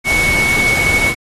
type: tone in noise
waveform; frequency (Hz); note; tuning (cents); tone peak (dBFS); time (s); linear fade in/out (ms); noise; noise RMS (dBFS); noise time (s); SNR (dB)
sine; 2217; C#7; 0; -12; 0.04-1.15; 50; pink; -20; 0.04-1.15; +5
effects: AAC 32 kbps